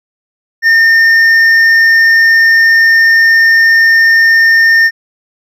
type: tone with hard clipping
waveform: sine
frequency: 1817 Hz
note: A#6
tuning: 45 cents flat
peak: -5 dBFS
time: 0.62-4.91 s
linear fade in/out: 50 ms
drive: 4 dB
effects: none